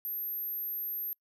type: tone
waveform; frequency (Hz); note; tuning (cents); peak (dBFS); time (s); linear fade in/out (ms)
sine; 12840; G9; +40; -33; 0.05-1.13; 0
effects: noise-tail reverb RT60 0.1 s tail -26 dB re dry